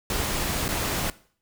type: noise with dropouts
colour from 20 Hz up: pink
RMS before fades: -27 dBFS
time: 0.1-1.1 s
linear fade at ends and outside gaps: 2 ms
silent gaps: 0.681-0.688 s
effects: noise-tail reverb RT60 0.5 s tail -19 dB re dry